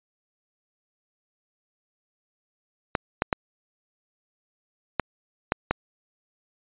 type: clicks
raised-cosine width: 0.5 ms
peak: -6 dBFS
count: 6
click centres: 2.952 / 3.221 / 3.328 / 4.997 / 5.521 / 5.71 s
effects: resampled to 8000 Hz